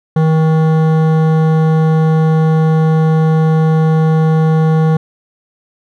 sine tone with hard clipping, 158.7 Hz, D#3, 35 cents sharp, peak -10 dBFS, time 0.16-4.97 s, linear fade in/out 5 ms, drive 14 dB, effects none

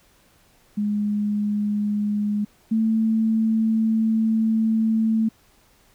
sine tone pair in turn, 207.7 / 221.9 Hz, G#3 / A3, 0 / +15 cents, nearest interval minor second, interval 115 cents, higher second, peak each -20 / -17 dBFS, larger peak second, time 0.77-2.45 / 2.71-5.29 s, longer second, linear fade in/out 10 ms, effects pink hiss -58 dBFS RMS until 5.94 s

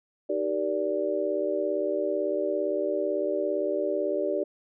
sine chord, Eb major seventh, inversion none, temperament just, 311.1 / 388.9 / 466.7 / 583.4 Hz, Eb4 / G4 / Bb4 / D5, 0 / -14 / +2 / -12 cents, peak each -33 / -29 / -34 / -28 dBFS, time 0.29-4.44 s, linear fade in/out 10 ms, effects none

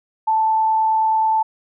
sine tone with frequency modulation, 880 Hz, A5, in tune, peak -14 dBFS, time 0.27-1.43 s, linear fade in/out 10 ms, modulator 29.4 Hz, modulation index 0.23, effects none

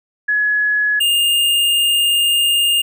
sine / square tone pair in turn, 1691 / 2823 Hz, G#6 / F7, +31 / +18 cents, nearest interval major sixth, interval 887 cents, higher second, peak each -13 dBFS, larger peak neither, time 0.28-1 / 1-2.82 s, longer second, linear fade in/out 10 ms, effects none

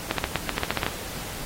clicks, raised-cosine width 0.3 ms, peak -7 dBFS, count 11, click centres 0.111 / 0.183 / 0.241 / 0.357 / 0.493 / 0.581 / 0.634 / 0.706 / 0.773 / 0.832 / 0.865 s, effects pink hiss -36 dBFS RMS until 1.45 s + AAC 48 kbps

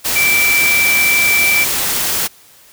sine tone in noise, 2331 Hz, D7, 14 cents flat, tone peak -11 dBFS, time 0.15-1.65 s, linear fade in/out 20 ms, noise white, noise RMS -17 dBFS, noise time 0.04-2.28 s, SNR +3 dB, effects white hiss -45 dBFS RMS until 2.72 s

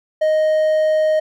triangle tone, 622.3 Hz, D#5, in tune, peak -11 dBFS, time 0.21-1.2 s, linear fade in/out 10 ms, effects none

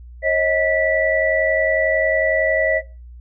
sine tone cluster, 542 / 633 / 1962 Hz, C#5 / D#5 / B6, -39 / +30 / -12 cents, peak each -19 dBFS, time 0.22-2.82 s, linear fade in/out 50 ms, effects noise-tail reverb RT60 0.3 s tail -17 dB re dry + added 60 Hz sine -36 dBFS peak until 3.2 s

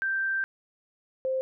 sine tone pair in turn, 1568 / 523.6 Hz, G6 / C5, 0 / +1 cents, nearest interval octave + perfect fifth, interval 1899 cents, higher first, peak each -25 dBFS, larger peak neither, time 0.02-0.44 / 1.25-1.41 s, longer first, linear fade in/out 0 ms, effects none

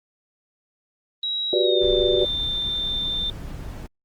sine tone with pitch glide, 3857 to 3578 Hz, B7 to A7, -42 to +28 cents, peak -23 dBFS, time 1.23-3.3 s, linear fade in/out 2 ms, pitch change -130 cents, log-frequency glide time 1.61-1.82 s
sine chord, G major seventh, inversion third, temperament just, 367.5 / 392 / 490 / 588 Hz, F#4 / G4 / B4 / D5, -12 / 0 / -14 / +2 cents, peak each -21 / -24 / -24 / -24 dBFS, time 1.53-2.25 s, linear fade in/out 2 ms
brown noise, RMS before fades -33 dBFS, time 1.81-3.87 s, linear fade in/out 10 ms
effects Opus 24 kbps

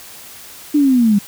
sine linear sweep, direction down, 302.1 to 196 Hz, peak -9 dBFS, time 0.74-1.19 s, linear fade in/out 10 ms, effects white hiss -37 dBFS RMS until 1.27 s

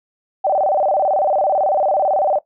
sine tone with vibrato, 676 Hz, E5, 43 cents sharp, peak -13 dBFS, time 0.44-2.39 s, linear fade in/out 10 ms, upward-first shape square, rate 18 Hz, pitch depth 220 cents each way, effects noise-tail reverb RT60 0.1 s tail -17 dB re dry

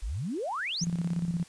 sine exponential sweep, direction up, 40.76 to 6880 Hz, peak -30 dBFS, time 0.02-0.85 s, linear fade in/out 10 ms
sine tone with tremolo, 171 Hz, F3, 36 cents flat, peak -25 dBFS, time 0.81-1.44 s, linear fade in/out 10 ms, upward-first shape square, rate 17 Hz, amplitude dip 60%
effects white hiss -54 dBFS RMS until 1.48 s + resampled to 22050 Hz

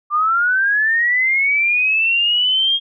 sine linear sweep, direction up, 1174.7 to 3256 Hz, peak -13 dBFS, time 0.1-2.8 s, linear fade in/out 50 ms, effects none

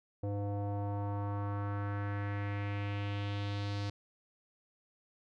square tone with low-pass filter sweep, 101.5 Hz, G#2, 39 cents flat, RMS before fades -36 dBFS, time 0.23-3.9 s, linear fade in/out 5 ms, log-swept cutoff 560 to 4700 Hz, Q 2.4, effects none

